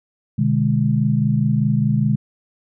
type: chord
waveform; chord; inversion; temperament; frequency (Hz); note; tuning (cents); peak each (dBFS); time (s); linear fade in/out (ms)
sine; G# diminished; first; just; 124.59 / 149.51 / 207.7; B2 / D3 / G#3; +16 / +31 / 0; -19; 0.38-2.16; 10
effects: none